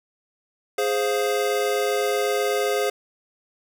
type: chord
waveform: square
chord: F minor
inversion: first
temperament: equal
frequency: 415.3 / 523.3 / 698.5 Hz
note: Ab4 / C5 / F5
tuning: 0 / 0 / 0 cents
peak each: -24 / -26 / -29 dBFS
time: 0.78-2.9 s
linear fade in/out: 5 ms
effects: none